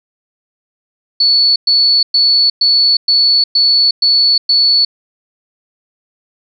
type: tone bursts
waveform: sine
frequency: 4435 Hz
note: C#8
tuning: in tune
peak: -7 dBFS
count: 8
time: 1.2-4.85 s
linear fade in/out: 5 ms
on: 360 ms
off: 110 ms
effects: none